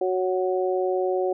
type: harmonic tone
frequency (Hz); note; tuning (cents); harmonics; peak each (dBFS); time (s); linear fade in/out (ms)
185; F#3; 0; 2 / 3 / 4; -23 / -27 / -29; 0.01-1.33; 5
effects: none